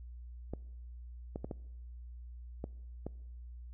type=clicks; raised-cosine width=2 ms; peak=-25 dBFS; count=6; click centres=0.536 / 1.359 / 1.445 / 1.512 / 2.641 / 3.066 s; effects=noise-tail reverb RT60 1.0 s tail -23 dB re dry + added 60 Hz sine -45 dBFS peak until 3.73 s